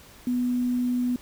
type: tone with quantisation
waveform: sine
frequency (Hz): 246.9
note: B3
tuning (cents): 0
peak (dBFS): -22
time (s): 0.27-1.16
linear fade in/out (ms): 2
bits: 8
effects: pink hiss -50 dBFS RMS until 1.21 s